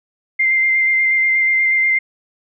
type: tone with vibrato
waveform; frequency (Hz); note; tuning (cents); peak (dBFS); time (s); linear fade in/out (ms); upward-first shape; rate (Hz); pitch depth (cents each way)
sine; 2093; C7; 0; -12; 0.39-1.99; 10; square; 8.3; 12
effects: none